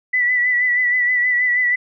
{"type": "tone with vibrato", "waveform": "sine", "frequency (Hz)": 1974, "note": "B6", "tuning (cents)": -1, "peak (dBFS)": -14, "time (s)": [0.13, 1.76], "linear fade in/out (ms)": 10, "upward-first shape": "sine", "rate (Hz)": 6.3, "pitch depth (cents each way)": 35, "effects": []}